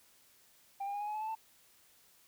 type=tone with pitch steps; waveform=sine; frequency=792 / 804.9 / 818 / 831.4 / 844.9 / 858.7 / 872.7 / 886.9 Hz; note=G5 / G5 / G#5 / G#5 / G#5 / A5 / A5 / A5; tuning=+18 / +46 / -26 / +2 / +30 / -42 / -14 / +14 cents; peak=-33 dBFS; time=0.8-1.352 s; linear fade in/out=10 ms; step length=69 ms; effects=tanh soft clip ceiling -34 dBFS + white hiss -65 dBFS RMS until 2.27 s